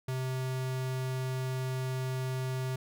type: tone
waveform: square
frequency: 129.8 Hz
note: C3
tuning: 13 cents flat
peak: -32 dBFS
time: 0.08-2.76 s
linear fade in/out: 5 ms
effects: none